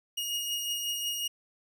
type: beating tone pair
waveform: sawtooth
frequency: 2868 / 2873.5 Hz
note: F7 / F7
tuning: +45 / +49 cents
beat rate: 5.5 Hz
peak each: -28 / -37 dBFS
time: 0.17-1.28 s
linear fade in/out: 10 ms
effects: none